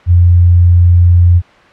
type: tone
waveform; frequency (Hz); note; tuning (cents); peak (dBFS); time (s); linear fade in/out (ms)
sine; 87.6; F2; +6; -3; 0.06-1.42; 50
effects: white hiss -41 dBFS RMS until 1.72 s + low-pass 2000 Hz 12 dB/octave